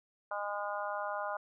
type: harmonic tone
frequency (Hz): 204.6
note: G#3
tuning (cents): -26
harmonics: 3 / 4 / 5 / 6 / 7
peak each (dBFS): -39 / -40 / -41 / -42 / -42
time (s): 0.31-1.37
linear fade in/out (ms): 5
effects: none